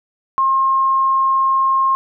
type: tone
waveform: sine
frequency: 1069 Hz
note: C6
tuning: 37 cents sharp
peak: -12 dBFS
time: 0.38-1.95 s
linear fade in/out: 0 ms
effects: none